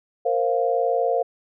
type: chord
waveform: sine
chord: Bb suspended second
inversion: none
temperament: equal with one note detuned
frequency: 466.2 / 526.3 / 698.5 Hz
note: Bb4 / C5 / F5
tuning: 0 / +10 / 0 cents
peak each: -23 dBFS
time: 0.25-1.23 s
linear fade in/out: 10 ms
effects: none